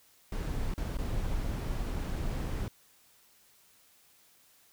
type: noise with dropouts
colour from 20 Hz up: brown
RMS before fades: -33 dBFS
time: 0.32-2.68 s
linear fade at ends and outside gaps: 2 ms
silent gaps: 0.74-0.778 / 0.972-0.986 s
effects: white hiss -63 dBFS RMS until 4.72 s